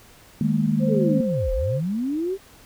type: chord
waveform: sine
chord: D# suspended fourth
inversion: none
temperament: equal with one note detuned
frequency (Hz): 155.56 / 207.7 / 228.9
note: D#3 / G#3 / A#3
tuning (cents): 0 / 0 / -31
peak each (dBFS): -23 / -22 / -23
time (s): 0.41-1.21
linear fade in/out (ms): 2
type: tone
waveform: sine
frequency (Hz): 523.3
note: C5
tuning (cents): 0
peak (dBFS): -24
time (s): 0.79-1.81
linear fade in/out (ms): 50
type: linear two-way sweep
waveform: sine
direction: down then up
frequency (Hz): 470 to 35.2 to 399.9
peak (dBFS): -22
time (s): 0.87-2.38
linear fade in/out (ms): 50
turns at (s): 1.52
effects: pink hiss -50 dBFS RMS until 2.65 s